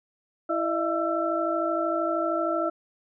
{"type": "tone cluster", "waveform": "sine", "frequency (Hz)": [331.4, 615, 668, 1335], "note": ["E4", "D#5", "E5", "E6"], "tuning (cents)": [9, -20, 23, 22], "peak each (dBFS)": -29, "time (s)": [0.49, 2.7], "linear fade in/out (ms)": 10, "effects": []}